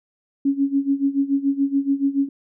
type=tone with tremolo; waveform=sine; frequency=277.2 Hz; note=C#4; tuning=in tune; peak=-14 dBFS; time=0.45-2.29 s; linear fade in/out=5 ms; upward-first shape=sine; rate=7 Hz; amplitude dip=85%; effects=none